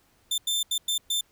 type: tone bursts at uneven times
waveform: sawtooth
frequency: 3562 Hz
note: A7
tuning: 21 cents sharp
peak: -21 dBFS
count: 5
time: 0.31-0.38 / 0.47-0.63 / 0.71-0.78 / 0.88-0.98 / 1.1-1.21 s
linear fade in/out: 5 ms
effects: pink hiss -64 dBFS RMS until 1.31 s